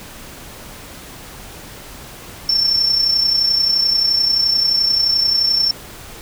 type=tone with amplitude modulation; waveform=sine; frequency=5410 Hz; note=E8; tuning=44 cents sharp; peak=-9 dBFS; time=2.49-5.71 s; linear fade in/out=2 ms; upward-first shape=sine; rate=31.5 Hz; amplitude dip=60%; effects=tanh soft clip ceiling -8 dBFS + pink hiss -36 dBFS RMS until 6.21 s